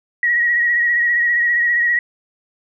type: tone with vibrato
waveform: sine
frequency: 1907 Hz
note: A#6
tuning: 39 cents sharp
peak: -13 dBFS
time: 0.23-1.99 s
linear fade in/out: 2 ms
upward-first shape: sine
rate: 15 Hz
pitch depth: 33 cents each way
effects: none